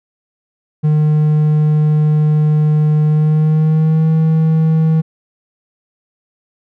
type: tone with pitch glide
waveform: triangle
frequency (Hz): 152.2 to 159.49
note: D#3 to D#3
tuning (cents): -38 to +43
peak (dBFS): -7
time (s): 0.83-5.02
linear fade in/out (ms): 20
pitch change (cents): +81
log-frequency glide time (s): 3.05-4.09
effects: none